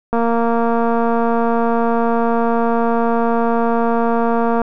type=click train; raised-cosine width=1 ms; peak=-5 dBFS; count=1042; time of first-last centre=0.13-4.617 s; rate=232 Hz; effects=none